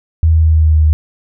sine tone with pitch steps, 80.7 / 80.1 / 79.5 / 78.9 / 78.31 / 77.73 / 77.14 Hz, E2 / E2 / D#2 / D#2 / D#2 / D#2 / D#2, -36 / -49 / +38 / +25 / +12 / -1 / -14 cents, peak -6 dBFS, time 0.23-0.93 s, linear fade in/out 0 ms, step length 100 ms, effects none

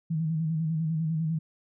sine tone with vibrato, 159.9 Hz, D#3, 48 cents sharp, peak -25 dBFS, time 0.1-1.39 s, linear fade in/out 10 ms, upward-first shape square, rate 10 Hz, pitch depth 50 cents each way, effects none

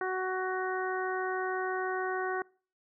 harmonic tone, 372.8 Hz, F#4, 13 cents sharp, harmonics 1 / 2 / 3 / 4 / 5, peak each -33 / -36 / -38 / -37 / -41 dBFS, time 0.01-2.42 s, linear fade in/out 2 ms, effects noise-tail reverb RT60 0.4 s tail -24 dB re dry

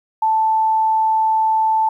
sine tone, 880 Hz, A5, in tune, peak -13 dBFS, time 0.22-1.89 s, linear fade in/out 5 ms, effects 9-bit

